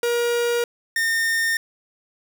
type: tone pair in turn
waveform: 45% pulse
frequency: 475.5 / 1822.4 Hz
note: A#4 / A#6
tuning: +34 / -40 cents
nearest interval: octave + major seventh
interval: 2326 cents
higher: second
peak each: -19 dBFS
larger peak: neither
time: 0.03-0.64 / 0.96-1.57 s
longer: neither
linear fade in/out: 2 ms
effects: none